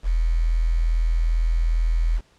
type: tone with quantisation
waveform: sine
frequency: 41.2 Hz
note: E1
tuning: in tune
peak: -17 dBFS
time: 0.03-2.21 s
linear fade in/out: 50 ms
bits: 7
effects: pink hiss -59 dBFS RMS until 2.38 s + low-pass 7000 Hz 12 dB/octave